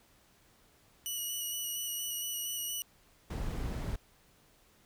10% pulse tone with vibrato, 2931 Hz, F#7, 17 cents flat, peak -27 dBFS, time 1.06-2.82 s, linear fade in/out 0 ms, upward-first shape square, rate 4.3 Hz, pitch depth 15 cents each way
brown noise, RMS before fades -36 dBFS, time 3.3-3.96 s, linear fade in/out 5 ms
effects pink hiss -65 dBFS RMS until 4.85 s

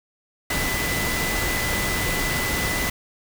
sine tone in noise, 2000 Hz, B6, 21 cents sharp, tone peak -27 dBFS, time 0.5-2.9 s, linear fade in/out 5 ms, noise pink, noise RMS -25 dBFS, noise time 0.5-2.9 s, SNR -5 dB, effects none

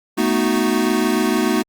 square chord, B dominant seventh, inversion third, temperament equal, 220 / 246.9 / 311.1 / 370 Hz, A3 / B3 / D#4 / F#4, 0 / 0 / 0 / 0 cents, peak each -22 dBFS, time 0.17-1.63 s, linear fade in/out 20 ms, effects Opus 48 kbps

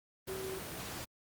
sine tone in noise, 380.6 Hz, F#4, 49 cents sharp, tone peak -39 dBFS, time 0.28-0.59 s, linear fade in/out 10 ms, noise pink, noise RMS -42 dBFS, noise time 0.27-1.05 s, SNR 0 dB, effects high-pass 80 Hz 12 dB/octave + Opus 24 kbps

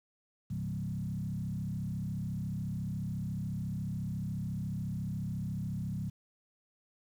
sine tone with frequency modulation, 150 Hz, D3, 37 cents sharp, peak -33 dBFS, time 0.5-6.1 s, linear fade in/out 10 ms, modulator 34.1 Hz, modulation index 1.6, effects 10-bit

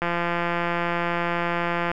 click train, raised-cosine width 0.5 ms, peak -10 dBFS, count 327, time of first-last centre 0.02-1.915 s, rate 172 Hz, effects none

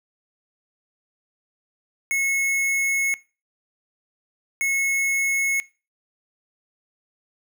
square tone bursts at uneven times, 2185 Hz, C#7, 26 cents flat, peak -21 dBFS, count 2, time 2.11-3.14 / 4.61-5.6 s, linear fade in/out 0 ms, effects noise-tail reverb RT60 0.3 s tail -19 dB re dry

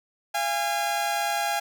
sawtooth tone pair together, 687 / 817 Hz, F5 / G#5, -29 / -29 cents, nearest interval minor third, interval 300 cents, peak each -25 / -22 dBFS, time 0.34-1.6 s, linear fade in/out 10 ms, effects none

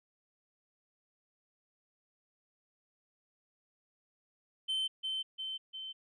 sine tone with echo, 3085 Hz, G7, 28 cents flat, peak -28 dBFS, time 4.68-4.88 s, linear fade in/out 20 ms, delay 350 ms, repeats 3, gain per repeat -4 dB, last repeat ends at 5.93 s, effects tanh soft clip ceiling -30 dBFS

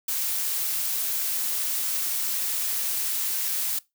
blue noise, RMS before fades -27 dBFS, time 0.08-3.79 s, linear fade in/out 5 ms, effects noise-tail reverb RT60 0.2 s tail -21 dB re dry

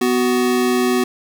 square tone pair together, 248.6 / 372.7 Hz, B3 / F#4, +12 / +13 cents, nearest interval perfect fifth, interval 701 cents, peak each -18 dBFS, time 0.01-1.04 s, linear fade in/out 5 ms, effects none

